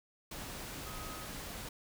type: tone in noise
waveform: sine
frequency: 1263 Hz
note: D#6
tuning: 26 cents sharp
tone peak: -49 dBFS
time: 0.86-1.25 s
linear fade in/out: 5 ms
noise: pink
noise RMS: -44 dBFS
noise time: 0.31-1.69 s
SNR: -8 dB
effects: none